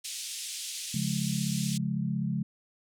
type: band-pass noise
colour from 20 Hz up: white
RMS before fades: -38 dBFS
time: 0.04-1.78 s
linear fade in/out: 10 ms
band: 2700 to 9400 Hz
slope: 24 dB/octave
type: chord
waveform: sine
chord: Db major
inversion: none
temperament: equal with one note detuned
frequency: 138.59 / 174.61 / 210.4 Hz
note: Db3 / F3 / Ab3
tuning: 0 / 0 / +23 cents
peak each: -32 dBFS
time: 0.94-2.43 s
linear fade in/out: 5 ms
effects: none